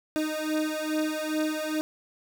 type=beating tone pair; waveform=30% pulse; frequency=308 / 310.4 Hz; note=D#4 / D#4; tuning=-17 / -4 cents; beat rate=2.4 Hz; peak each=-27 dBFS; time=0.16-1.81 s; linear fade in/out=0 ms; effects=none